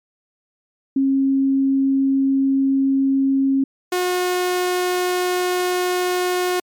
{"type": "tone pair in turn", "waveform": ["sine", "sawtooth"], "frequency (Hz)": [270.7, 361.3], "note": ["C#4", "F#4"], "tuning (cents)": [-41, -41], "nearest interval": "perfect fourth", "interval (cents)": 500, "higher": "second", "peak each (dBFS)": -14, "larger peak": "neither", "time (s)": [[0.96, 3.64], [3.92, 6.6]], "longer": "neither", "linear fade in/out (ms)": 5, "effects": ["MP3 96 kbps"]}